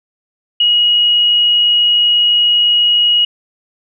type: tone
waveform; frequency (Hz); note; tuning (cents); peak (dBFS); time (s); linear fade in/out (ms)
sine; 2897; F#7; -37; -8; 0.6-3.25; 5
effects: none